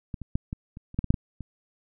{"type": "clicks", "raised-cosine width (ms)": 5, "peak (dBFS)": [-20, -24, -12, -19, -28, -30, -12, -17, -6, -14, -24], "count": 11, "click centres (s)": [0.142, 0.217, 0.355, 0.529, 0.771, 0.944, 0.99, 1.043, 1.105, 1.142, 1.407], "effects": []}